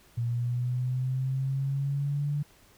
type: linear sweep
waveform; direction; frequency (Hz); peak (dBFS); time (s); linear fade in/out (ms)
sine; up; 117.4 to 146.83; -26; 0.17-2.43; 10
effects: pink hiss -59 dBFS RMS until 2.77 s

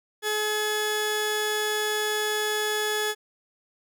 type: tone pair together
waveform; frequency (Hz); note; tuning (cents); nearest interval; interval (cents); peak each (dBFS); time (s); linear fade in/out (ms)
sawtooth; 425 / 1700; G#4 / G#6; +40 / +40; 2 octaves; 2400; -23; 0.22-3.15; 50
effects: none

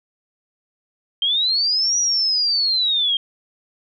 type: linear two-way sweep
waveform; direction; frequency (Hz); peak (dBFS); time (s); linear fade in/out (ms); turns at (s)
sine; up then down; 3136 to 5840 to 3177; -16; 1.22-3.17; 2; 1.98
effects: none

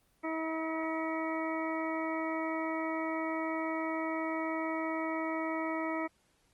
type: harmonic tone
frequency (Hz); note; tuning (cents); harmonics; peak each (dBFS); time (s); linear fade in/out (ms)
321; E4; -46; 1 / 2 / 3 / 4 / 6 / 7; -35 / -38 / -40 / -41 / -43 / -43; 0.23-6.08; 20
effects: pink hiss -71 dBFS RMS until 6.53 s + Opus 24 kbps

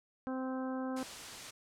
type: harmonic tone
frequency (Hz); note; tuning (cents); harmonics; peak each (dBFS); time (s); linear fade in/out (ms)
260; C4; -11; 1 / 2 / 3 / 4 / 5 / 6; -36 / -42 / -46 / -48 / -50 / -52; 0.27-1.03; 0
type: noise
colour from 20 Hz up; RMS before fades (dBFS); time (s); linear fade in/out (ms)
white; -45; 0.96-1.51; 10
effects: low-pass 8000 Hz 12 dB/octave

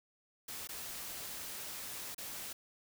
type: noise with dropouts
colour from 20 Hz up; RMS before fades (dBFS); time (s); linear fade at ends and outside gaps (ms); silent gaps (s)
white; -44; 0.48-2.53; 5; 0.674-0.689 / 2.147-2.18
effects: none

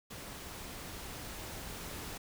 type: noise with level ramp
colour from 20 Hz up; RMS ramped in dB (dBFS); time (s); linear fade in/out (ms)
pink; -46 to -43; 0.1-2.18; 10
effects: none

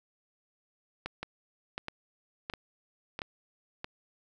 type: two click trains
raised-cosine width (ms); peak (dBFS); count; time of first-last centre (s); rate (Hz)
0.3; -20 / -19; 5 / 4; 1.23-3.844 / 1.06-3.218; 1.53 / 1.39
effects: none

